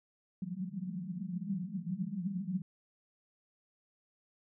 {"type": "band-pass noise", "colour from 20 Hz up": "pink", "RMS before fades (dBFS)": -38, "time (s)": [0.42, 2.62], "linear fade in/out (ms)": 2, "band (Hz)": [170, 200], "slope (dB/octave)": 96, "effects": []}